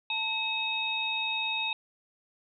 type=tone cluster; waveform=sine; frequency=890 / 2572 / 3735 Hz; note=A5 / E7 / A#7; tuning=+20 / -43 / +3 cents; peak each=-36 / -31 / -32 dBFS; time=0.1-1.73 s; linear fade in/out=2 ms; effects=none